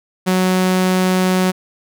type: tone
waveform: sawtooth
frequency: 185 Hz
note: F#3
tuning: in tune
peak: -9 dBFS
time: 0.26-1.52 s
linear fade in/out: 20 ms
effects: none